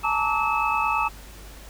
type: tone cluster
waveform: sine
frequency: 861 / 910 / 1149 / 1285 / 2603 Hz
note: A5 / A#5 / D6 / E6 / E7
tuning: -38 / -42 / -38 / -45 / -22 cents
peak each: -27 dBFS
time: 0.03-1.09 s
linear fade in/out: 20 ms
effects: added 50 Hz sine -42 dBFS peak until 1.69 s + pink hiss -46 dBFS RMS until 1.69 s